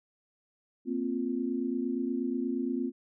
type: chord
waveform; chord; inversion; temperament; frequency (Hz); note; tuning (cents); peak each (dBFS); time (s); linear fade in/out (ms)
sine; Bb suspended second; none; equal; 233.1 / 261.6 / 349.2; Bb3 / C4 / F4; 0 / 0 / 0; -34 / -31 / -35; 0.85-2.92; 50
effects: none